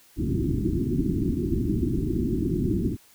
white low-pass noise, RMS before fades -25 dBFS, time 0.16-2.97 s, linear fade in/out 50 ms, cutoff 370 Hz, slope 96 dB/octave, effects white hiss -56 dBFS RMS until 3.14 s

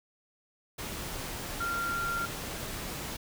sine tone in noise, 1384 Hz, F6, 16 cents flat, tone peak -30 dBFS, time 1.6-2.26 s, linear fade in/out 10 ms, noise pink, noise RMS -38 dBFS, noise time 0.78-3.17 s, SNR +5 dB, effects none

